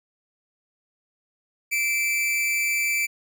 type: tone with amplitude modulation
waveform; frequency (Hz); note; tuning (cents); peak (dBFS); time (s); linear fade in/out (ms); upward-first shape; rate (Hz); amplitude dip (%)
45% pulse; 2334; D7; -11; -19; 1.71-3.07; 20; sine; 246; 50
effects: none